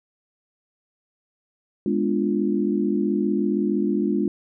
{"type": "chord", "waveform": "sine", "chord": "G# diminished seventh", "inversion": "none", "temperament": "equal", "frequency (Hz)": [207.7, 246.9, 293.7, 349.2], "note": ["G#3", "B3", "D4", "F4"], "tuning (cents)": [0, 0, 0, 0], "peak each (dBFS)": [-23, -28, -25, -25], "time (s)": [1.86, 4.28], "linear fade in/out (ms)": 2, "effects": []}